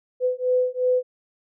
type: beating tone pair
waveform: sine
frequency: 502 / 504.8 Hz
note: B4 / B4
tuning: +28 / +38 cents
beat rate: 2.8 Hz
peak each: -22 dBFS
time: 0.2-1.03 s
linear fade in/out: 50 ms
effects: none